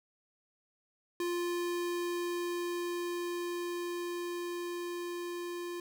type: tone with level ramp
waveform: square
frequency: 349.2 Hz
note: F4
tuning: in tune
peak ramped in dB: -32 to -38 dBFS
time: 1.2-5.8 s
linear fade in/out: 2 ms
effects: none